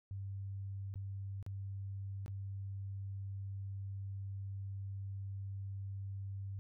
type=tone with dropouts; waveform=sine; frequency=98 Hz; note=G2; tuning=in tune; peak=-40 dBFS; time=0.11-6.59 s; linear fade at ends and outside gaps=0 ms; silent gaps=0.94-0.957 / 1.427-1.464 / 2.261-2.28 s; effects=none